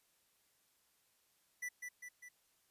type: tone with echo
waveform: square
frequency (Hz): 1975.5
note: B6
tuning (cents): 0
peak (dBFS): -40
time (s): 1.62-1.69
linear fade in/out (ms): 10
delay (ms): 200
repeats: 3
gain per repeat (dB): -4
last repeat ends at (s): 2.29
effects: white hiss -75 dBFS RMS until 2.7 s + resampled to 32000 Hz